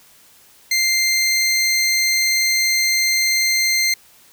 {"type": "tone", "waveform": "20% pulse", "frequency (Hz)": 2093, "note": "C7", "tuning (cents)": 0, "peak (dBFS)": -10, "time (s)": [0.71, 3.94], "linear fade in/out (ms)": 5, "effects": ["white hiss -50 dBFS RMS until 4.32 s"]}